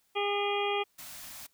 harmonic tone, 406.5 Hz, G#4, 37 cents flat, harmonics 1 / 2 / 3 / 5 / 6 / 7 / 8, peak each -31 / -33 / -37 / -41 / -36 / -42 / -38 dBFS, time 0.15-0.84 s, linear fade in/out 20 ms
white band-stop noise, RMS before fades -45 dBFS, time 0.98-1.47 s, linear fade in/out 10 ms, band 320 to 560 Hz, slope 96 dB/octave
effects white hiss -71 dBFS RMS until 1.53 s

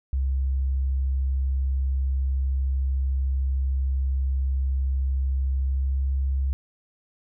sine tone with pitch glide, 66.6 to 67.33 Hz, C2 to C#2, +31 to -50 cents, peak -21 dBFS, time 0.13-6.53 s, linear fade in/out 0 ms, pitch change +19 cents, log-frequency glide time 5.61-6.03 s, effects none

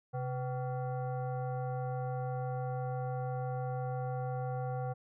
sine tone with frequency modulation, 131 Hz, C3, 2 cents sharp, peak -33 dBFS, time 0.13-4.94 s, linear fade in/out 20 ms, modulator 632 Hz, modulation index 0.95, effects none

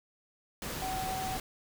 sine tone in noise, 756 Hz, F#5, 37 cents sharp, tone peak -34 dBFS, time 0.82-1.37 s, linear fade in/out 2 ms, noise pink, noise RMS -38 dBFS, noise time 0.62-1.4 s, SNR +1 dB, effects none

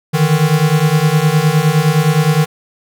square beating tone pair, 149.2 / 158.9 Hz, D3 / D#3, +28 / +37 cents, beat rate 9.7 Hz, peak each -14 / -13 dBFS, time 0.13-2.46 s, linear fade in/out 20 ms, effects none

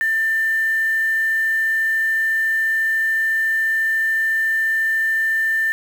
sine tone with quantisation, 1787 Hz, A6, 26 cents sharp, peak -16 dBFS, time 0.01-5.72 s, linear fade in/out 0 ms, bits 6, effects none

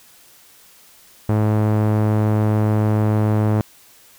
sawtooth tone with low-pass filter, 106.8 Hz, G#2, 49 cents sharp, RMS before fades -17 dBFS, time 1.29-3.61 s, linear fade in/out 0 ms, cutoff 1100 Hz, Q 0.64, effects white hiss -49 dBFS RMS until 4.18 s

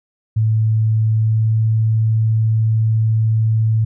sine tone with pitch glide, 110 to 110.77 Hz, A2 to A2, 0 to +12 cents, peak -12 dBFS, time 0.36-3.85 s, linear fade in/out 10 ms, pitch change +12 cents, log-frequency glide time 1.13-1.62 s, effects none

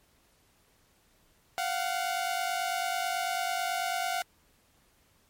sawtooth tone pair together, 698.5 / 747.6 Hz, F5 / F#5, 0 / +18 cents, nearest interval minor second, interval 118 cents, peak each -28 dBFS, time 1.58-4.22 s, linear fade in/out 0 ms, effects pink hiss -66 dBFS RMS until 5.29 s + MP3 64 kbps

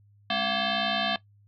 sine tone with frequency modulation, 1218 Hz, D#6, 37 cents flat, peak -24 dBFS, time 0.3-1.16 s, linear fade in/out 2 ms, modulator 475 Hz, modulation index 5.5, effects noise-tail reverb RT60 0.1 s tail -17 dB re dry + added 102 Hz sine -56 dBFS peak until 1.47 s

